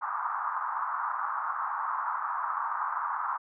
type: band-pass noise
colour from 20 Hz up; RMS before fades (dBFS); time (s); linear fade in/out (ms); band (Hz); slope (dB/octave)
white; -32; 0.01-3.38; 20; 900 to 1300; 48
effects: none